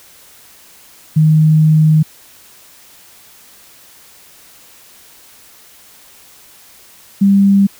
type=tone pair in turn; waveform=sine; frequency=155.8 / 197.83 Hz; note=D#3 / G3; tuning=+3 / +16 cents; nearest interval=major third; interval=413 cents; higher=second; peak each=-6 dBFS; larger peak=neither; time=1.16-2.03 / 7.21-7.67 s; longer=first; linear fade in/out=10 ms; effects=white hiss -43 dBFS RMS until 7.79 s